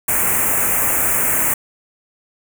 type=band-stop noise; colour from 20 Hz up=white; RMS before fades=-17 dBFS; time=0.08-1.54 s; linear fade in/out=5 ms; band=2500 to 7100 Hz; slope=48 dB/octave; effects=none